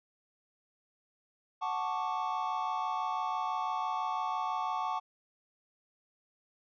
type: chord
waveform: triangle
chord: D major seventh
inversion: first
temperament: equal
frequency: 740 / 880 / 1108.7 / 1174.7 Hz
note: F#5 / A5 / C#6 / D6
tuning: 0 / 0 / 0 / 0 cents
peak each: -35 / -34 / -34 / -38 dBFS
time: 1.61-5 s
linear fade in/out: 20 ms
effects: resampled to 16000 Hz